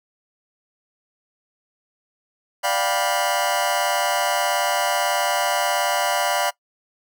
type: chord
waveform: sawtooth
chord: G dominant seventh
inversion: second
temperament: just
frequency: 588 / 705.6 / 784 / 980 Hz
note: D5 / F5 / G5 / B5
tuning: +2 / +18 / 0 / -14 cents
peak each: -21 / -20 / -22 / -22 dBFS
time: 2.63-6.51 s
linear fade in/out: 20 ms
effects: noise-tail reverb RT60 0.1 s tail -21 dB re dry